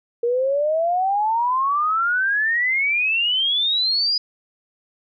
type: exponential sweep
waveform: sine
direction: up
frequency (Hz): 466.2 to 4978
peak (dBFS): -17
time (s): 0.23-4.18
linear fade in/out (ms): 5
effects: none